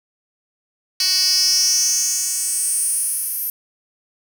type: tone with high-pass filter sweep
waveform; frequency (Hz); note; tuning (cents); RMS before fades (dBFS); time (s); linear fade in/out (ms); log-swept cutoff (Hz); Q
10% pulse; 373; F#4; +14; -19; 1-3.5; 2; 4300 to 12000; 5.7
effects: none